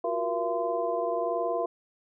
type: tone cluster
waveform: sine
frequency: 349.3 / 370.4 / 473.5 / 676 / 1028 Hz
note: F4 / F#4 / A#4 / E5 / C6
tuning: 0 / +2 / +27 / +43 / -31 cents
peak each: -36 / -36 / -31 / -29 / -35 dBFS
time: 0.04-1.66 s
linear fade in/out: 5 ms
effects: none